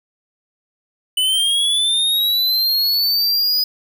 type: linear sweep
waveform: square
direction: up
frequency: 2981 to 4978 Hz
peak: -15 dBFS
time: 1.17-3.64 s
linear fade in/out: 5 ms
effects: 9-bit